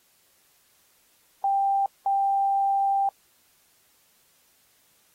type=tone bursts at uneven times; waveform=sine; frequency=789 Hz; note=G5; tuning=11 cents sharp; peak=-20 dBFS; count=2; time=1.44-1.86 / 2.06-3.09 s; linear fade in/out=2 ms; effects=white hiss -63 dBFS RMS until 5.14 s + AAC 48 kbps